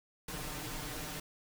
pink noise with comb filter, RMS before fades -41 dBFS, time 0.28-1.2 s, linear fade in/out 5 ms, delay 6.6 ms, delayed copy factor +0.9, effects none

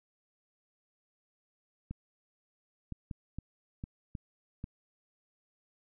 clicks, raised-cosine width 5 ms, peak -26 dBFS, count 7, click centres 1.91 / 2.923 / 3.112 / 3.386 / 3.839 / 4.152 / 4.641 s, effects none

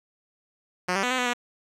5% pulse tone with pitch steps, 181 / 195.3 / 247.9 / 256.5 / 247.8 / 242.8 Hz, F#3 / G3 / B3 / C4 / B3 / B3, -38 / -6 / +7 / -34 / +6 / -29 cents, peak -12 dBFS, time 0.88-1.336 s, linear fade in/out 10 ms, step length 76 ms, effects low-pass 7000 Hz 12 dB/octave + 9-bit

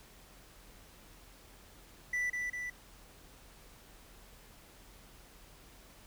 triangle tone with echo, 1975.5 Hz, B6, in tune, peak -29 dBFS, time 2.13-2.3 s, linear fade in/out 5 ms, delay 200 ms, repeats 2, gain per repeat -3 dB, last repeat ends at 2.7 s, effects added 42 Hz sine -60 dBFS peak until 6.06 s + pink hiss -58 dBFS RMS until 6.06 s

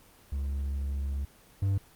triangle tone pair in turn, 69.3 / 97.99 Hz, C#2 / G2, 0 / 0 cents, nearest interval tritone, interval 600 cents, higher second, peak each -27 / -22 dBFS, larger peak second, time 0.32-1.25 / 1.62-1.78 s, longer first, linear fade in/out 5 ms, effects pink hiss -57 dBFS RMS until 1.95 s + Opus 24 kbps

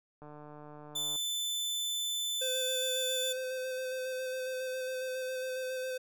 click train, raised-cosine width 1 ms, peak -36 dBFS, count 141, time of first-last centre 0.22-1.16 s, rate 149 Hz
sawtooth tone, 3520 Hz, A7, in tune, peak -29 dBFS, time 0.95-3.33 s, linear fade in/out 10 ms
square tone with vibrato, 515 Hz, C5, 28 cents flat, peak -35 dBFS, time 2.41-5.98 s, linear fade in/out 10 ms, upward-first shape square, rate 7.3 Hz, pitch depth 13 cents each way
effects none

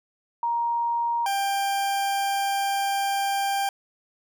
sine / 40% pulse tone pair in turn, 939 / 792.2 Hz, A#5 / G5, +12 / +18 cents, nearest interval minor third, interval 294 cents, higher first, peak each -22 dBFS, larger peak neither, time 0.43-1.26 / 1.26-3.69 s, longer second, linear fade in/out 2 ms, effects none

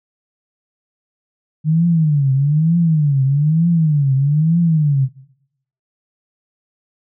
sine tone with vibrato, 151.3 Hz, D#3, 48 cents flat, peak -11 dBFS, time 1.64-5.09 s, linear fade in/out 50 ms, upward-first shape triangle, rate 1.1 Hz, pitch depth 240 cents each way, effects noise-tail reverb RT60 0.8 s tail -20 dB re dry

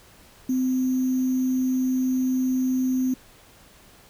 sine tone with sample-and-hold, 257.7 Hz, C4, 26 cents flat, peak -20 dBFS, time 0.49-3.14 s, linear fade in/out 5 ms, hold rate 6300 Hz, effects pink hiss -52 dBFS RMS until 4.09 s

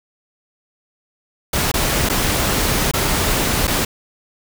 pink noise with dropouts, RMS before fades -18 dBFS, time 1.53-3.85 s, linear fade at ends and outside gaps 5 ms, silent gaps 1.717-1.739 / 2.089-2.097 / 2.914-2.936 / 3.671-3.677 s, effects none

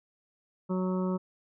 harmonic tone, 185 Hz, F#3, in tune, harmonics 1 / 2 / 3 / 5 / 6 / 7, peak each -28 / -34 / -38 / -42 / -44 / -45 dBFS, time 0.69-1.18 s, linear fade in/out 20 ms, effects none

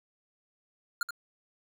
square tone with echo, 1407 Hz, F6, 12 cents sharp, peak -28 dBFS, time 1.01-1.03 s, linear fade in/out 2 ms, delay 77 ms, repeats 1, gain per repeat -7 dB, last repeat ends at 1.107 s, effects none

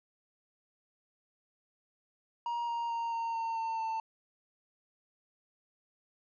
triangle tone with pitch steps, 945 / 936.3 / 927.7 / 919.2 / 910.7 / 902.3 / 894 Hz, A#5 / A#5 / A#5 / A#5 / A#5 / A5 / A5, +23 / +7 / -9 / -25 / -41 / +43 / +27 cents, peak -30 dBFS, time 2.46-4 s, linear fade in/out 2 ms, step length 220 ms, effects resampled to 16000 Hz

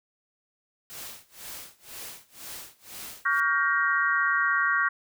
white noise with tremolo, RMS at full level -39 dBFS, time 0.9-3.4 s, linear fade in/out 0 ms, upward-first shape sine, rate 2 Hz, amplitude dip 95%
sine chord, G half-diminished seventh, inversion second, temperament just, 1128.9 / 1411.2 / 1568 / 1881.6 Hz, Db6 / F6 / G6 / Bb6, +31 / +18 / 0 / +16 cents, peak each -27 dBFS, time 3.25-4.89 s, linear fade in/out 10 ms
effects none

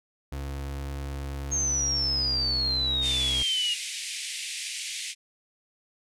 35% pulse tone with pitch glide, 69.3 to 65.03 Hz, C#2 to C2, 0 to -10 cents, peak -30 dBFS, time 0.32-3.43 s, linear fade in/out 5 ms, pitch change -110 cents, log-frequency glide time 1.94-2.4 s
sine exponential sweep, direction down, 6500 to 2833 Hz, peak -24 dBFS, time 1.51-3.75 s, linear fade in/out 20 ms
pink band-pass noise, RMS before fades -35 dBFS, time 3.01-5.15 s, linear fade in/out 50 ms, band 2100 to 10000 Hz, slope 48 dB/octave
effects none

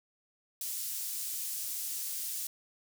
pink high-pass noise, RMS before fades -37 dBFS, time 0.61-2.47 s, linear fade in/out 2 ms, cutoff 7700 Hz, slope 12 dB/octave, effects none

